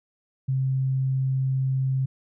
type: tone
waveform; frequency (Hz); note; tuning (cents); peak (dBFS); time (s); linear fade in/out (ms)
sine; 132.5; C3; +22; -21; 0.48-2.06; 10
effects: none